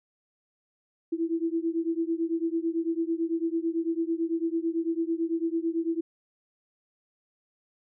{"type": "beating tone pair", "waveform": "sine", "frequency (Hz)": [327, 336], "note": ["E4", "E4"], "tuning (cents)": [-14, 33], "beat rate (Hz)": 9, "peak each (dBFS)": [-28, -29], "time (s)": [1.12, 6.01], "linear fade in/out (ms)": 10, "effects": []}